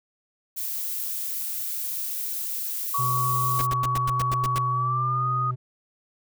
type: noise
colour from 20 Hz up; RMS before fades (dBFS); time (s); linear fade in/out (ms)
violet; -30; 0.56-3.67; 20
type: tone with pitch glide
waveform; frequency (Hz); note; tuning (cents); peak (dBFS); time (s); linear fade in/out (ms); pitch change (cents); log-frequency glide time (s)
sine; 1125 to 1241.1; C#6 to D#6; +25 to -5; -23; 2.94-5.51; 5; +170; 4.7-5.28
type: tone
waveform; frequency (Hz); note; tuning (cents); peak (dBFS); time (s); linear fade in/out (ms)
triangle; 126.1; B2; +36; -25; 2.98-5.56; 20
type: noise bursts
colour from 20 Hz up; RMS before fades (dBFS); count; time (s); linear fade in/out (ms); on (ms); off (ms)
pink; -31; 9; 3.59-4.582; 0; 24; 97
effects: none